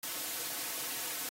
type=noise with comb filter; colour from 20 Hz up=white; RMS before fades=-38 dBFS; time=0.03-1.29 s; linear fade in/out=2 ms; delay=5 ms; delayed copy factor=-0.6; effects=high-pass 200 Hz 12 dB/octave + AAC 48 kbps